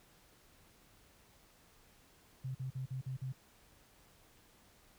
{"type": "tone bursts", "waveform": "sine", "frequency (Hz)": 130.81, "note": "C3", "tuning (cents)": 0, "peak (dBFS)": -37, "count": 6, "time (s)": [2.44, 3.325], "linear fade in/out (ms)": 10, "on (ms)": 110, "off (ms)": 45, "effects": ["pink hiss -65 dBFS RMS until 4.98 s"]}